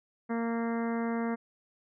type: harmonic tone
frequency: 231.1 Hz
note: A#3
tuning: 15 cents flat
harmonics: 1 / 2 / 3 / 4 / 5 / 6 / 7 / 8 / 9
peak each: -30 / -36 / -40 / -42 / -44 / -46 / -47 / -48 / -49 dBFS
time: 0.29-1.36 s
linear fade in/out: 20 ms
effects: none